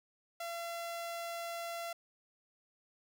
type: tone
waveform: sawtooth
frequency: 680 Hz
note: F5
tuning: 46 cents flat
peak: -35 dBFS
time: 0.4-1.93 s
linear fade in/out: 5 ms
effects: none